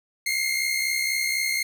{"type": "tone pair together", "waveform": "sawtooth", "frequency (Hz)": [2101, 2165], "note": ["C7", "C#7"], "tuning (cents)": [7, -41], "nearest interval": "minor second", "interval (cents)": 52, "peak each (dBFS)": [-22, -23], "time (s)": [0.26, 1.63], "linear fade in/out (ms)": 5, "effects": []}